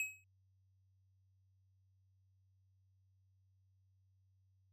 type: tone with exponential decay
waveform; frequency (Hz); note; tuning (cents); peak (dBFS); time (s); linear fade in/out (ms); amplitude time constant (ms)
square; 2555; D#7; +45; -33; 0-0.24; 1; 52
effects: added 95 Hz sine -70 dBFS peak until 4.72 s + low-pass 12000 Hz 12 dB/octave